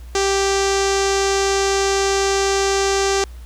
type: tone with low-pass filter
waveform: sawtooth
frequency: 392 Hz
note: G4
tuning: in tune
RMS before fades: -18 dBFS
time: 0.15-3.24 s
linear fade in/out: 2 ms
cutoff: 6500 Hz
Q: 2.9
effects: added 60 Hz sine -33 dBFS peak until 3.45 s + pink hiss -50 dBFS RMS until 3.45 s